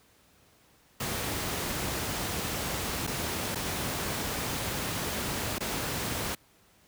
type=noise with dropouts; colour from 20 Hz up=pink; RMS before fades=-32 dBFS; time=1-6.35 s; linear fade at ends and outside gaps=5 ms; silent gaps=3.068-3.073 / 3.549-3.555 / 5.584-5.605 s; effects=pink hiss -62 dBFS RMS until 6.87 s + high-pass 60 Hz 12 dB/octave